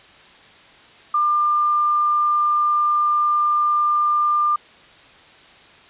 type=tone; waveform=sine; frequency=1197 Hz; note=D6; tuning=33 cents sharp; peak=-15 dBFS; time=1.14-4.56 s; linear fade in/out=5 ms; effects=white hiss -47 dBFS RMS until 5.89 s + resampled to 8000 Hz